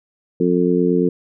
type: harmonic tone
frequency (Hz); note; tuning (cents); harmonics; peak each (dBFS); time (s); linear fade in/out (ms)
88.8; F2; +29; 2 / 3 / 4 / 5; -19 / -19 / -19 / -19; 0.4-1.09; 5
effects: none